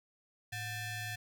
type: ring-modulated tone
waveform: sawtooth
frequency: 835 Hz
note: G#5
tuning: 9 cents sharp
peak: -31 dBFS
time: 0.52-1.16 s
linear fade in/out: 10 ms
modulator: 944 Hz
effects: none